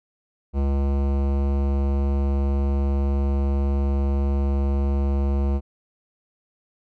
sine tone with hard clipping, 69.3 Hz, C#2, in tune, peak -21 dBFS, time 0.53-5.61 s, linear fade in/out 50 ms, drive 18 dB, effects none

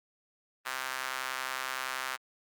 sawtooth tone with high-pass filter, 130.81 Hz, C3, in tune, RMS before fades -36 dBFS, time 0.65-2.17 s, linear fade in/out 20 ms, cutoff 1300 Hz, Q 1.6, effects Opus 24 kbps

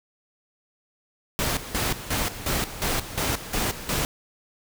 pink noise with tremolo, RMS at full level -25 dBFS, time 1.39-4.05 s, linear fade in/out 0 ms, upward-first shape square, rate 2.8 Hz, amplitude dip 75%, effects none

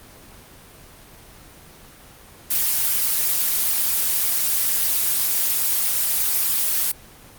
blue noise, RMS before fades -20 dBFS, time 2.5-6.92 s, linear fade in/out 10 ms, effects pink hiss -45 dBFS RMS until 7.38 s + Opus 24 kbps

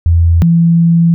sine tone pair in turn, 84 / 168 Hz, E2 / E3, +33 / +33 cents, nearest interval octave, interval 1200 cents, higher second, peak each -5 dBFS, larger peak neither, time 0.06-0.42 / 0.42-1.14 s, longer second, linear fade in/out 0 ms, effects none

